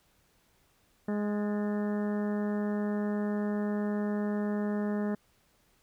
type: harmonic tone with a mistuned harmonic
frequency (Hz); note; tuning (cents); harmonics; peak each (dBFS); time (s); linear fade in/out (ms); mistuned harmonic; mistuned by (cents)
207.7; G#3; 0; 1 / 2 / 3 / 4 / 5 / 6 / 7 / 8 / 9; -29 / -36 / -40 / -46 / -49 / -50 / -51 / -53 / -50; 1.08-5.15; 5; 9; -68
effects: pink hiss -68 dBFS RMS until 5.82 s